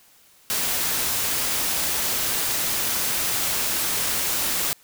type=noise; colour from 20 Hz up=white; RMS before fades=-24 dBFS; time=0.5-4.73 s; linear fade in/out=0 ms; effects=white hiss -55 dBFS RMS until 4.83 s

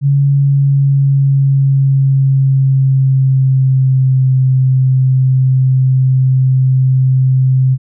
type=tone with pitch glide; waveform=sine; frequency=140 to 130.62 Hz; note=C#3 to C3; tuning=+18 to -3 cents; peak=-7 dBFS; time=0.01-7.78 s; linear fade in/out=50 ms; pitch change=-121 cents; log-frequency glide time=0.27-4.35 s; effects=none

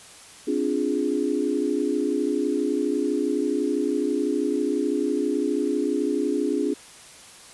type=chord; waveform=sine; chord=D half-diminished seventh; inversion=third; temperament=equal; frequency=261.6 / 293.7 / 349.2 / 415.3 Hz; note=C4 / D4 / F4 / Ab4; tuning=0 / 0 / 0 / 0 cents; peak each=-28 / -25 / -28 / -27 dBFS; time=0.47-6.74 s; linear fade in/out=10 ms; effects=white hiss -46 dBFS RMS until 7.53 s + resampled to 24000 Hz

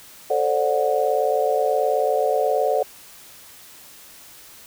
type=chord; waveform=sine; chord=D dominant seventh; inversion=second; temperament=just; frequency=440.5 / 528.6 / 587.3 / 734.2 Hz; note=A4 / C5 / D5 / F#5; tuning=+2 / +18 / 0 / -14 cents; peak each=-23 dBFS; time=0.3-2.83 s; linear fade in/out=5 ms; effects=white hiss -45 dBFS RMS until 4.66 s

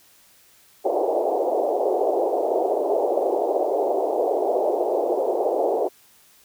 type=band-pass noise; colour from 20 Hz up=pink; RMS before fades=-22 dBFS; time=0.84-5.89 s; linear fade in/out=20 ms; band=360 to 770 Hz; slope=48 dB/octave; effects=white hiss -55 dBFS RMS until 6.44 s

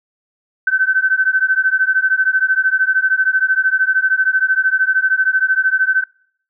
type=beating tone pair; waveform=sine; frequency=1525 / 1538 Hz; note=G6 / G6; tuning=-48 / -33 cents; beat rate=13 Hz; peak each=-15 dBFS; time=0.67-6.04 s; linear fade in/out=5 ms; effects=noise-tail reverb RT60 0.6 s tail -24 dB re dry

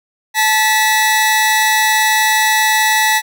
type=tone pair together; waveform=sawtooth; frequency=870 / 1953.1 Hz; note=A5 / B6; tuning=-20 / -20 cents; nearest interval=octave + major second; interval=1400 cents; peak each=-10 dBFS; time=0.34-3.22 s; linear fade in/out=50 ms; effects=none

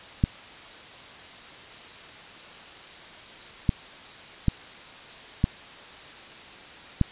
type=clicks; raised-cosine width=5 ms; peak=-7 dBFS; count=5; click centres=0.239 / 3.692 / 4.483 / 5.441 / 7.013 s; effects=white hiss -44 dBFS RMS until 7.11 s + resampled to 8000 Hz

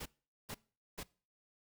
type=noise bursts; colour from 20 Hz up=pink; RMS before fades=-44 dBFS; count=3; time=0-1.034 s; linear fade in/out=10 ms; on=58 ms; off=430 ms; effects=noise-tail reverb RT60 0.4 s tail -22 dB re dry

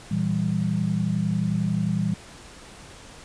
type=chord; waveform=sine; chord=E diminished; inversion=second; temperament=equal; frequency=116.54 / 164.81 / 196 Hz; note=Bb2 / E3 / G3; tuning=0 / 0 / 0 cents; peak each=-28 / -25 / -25 dBFS; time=0.11-2.14 s; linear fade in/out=5 ms; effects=pink hiss -45 dBFS RMS until 3.24 s + resampled to 22050 Hz

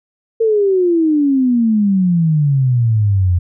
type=exponential sweep; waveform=sine; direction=down; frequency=457.9 to 86 Hz; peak=-10 dBFS; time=0.4-3.39 s; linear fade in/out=10 ms; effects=none

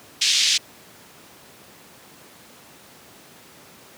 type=band-pass noise; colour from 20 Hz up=pink; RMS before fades=-19 dBFS; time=0.21-0.58 s; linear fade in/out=10 ms; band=2800 to 6400 Hz; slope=24 dB/octave; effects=pink hiss -47 dBFS RMS until 3.97 s + high-pass 150 Hz 12 dB/octave

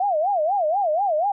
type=tone with vibrato; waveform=sine; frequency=704 Hz; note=F5; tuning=14 cents sharp; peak=-18 dBFS; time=0-1.32 s; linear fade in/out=5 ms; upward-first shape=sine; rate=4.1 Hz; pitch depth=270 cents each way; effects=none

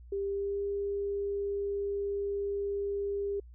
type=tone with pitch glide; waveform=sine; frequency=396.5 to 401.6 Hz; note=G4 to G4; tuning=+20 to +42 cents; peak=-30 dBFS; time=0.12-3.4 s; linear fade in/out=5 ms; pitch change=+22 cents; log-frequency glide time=0.25-0.62 s; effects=added 60 Hz sine -48 dBFS peak until 3.54 s

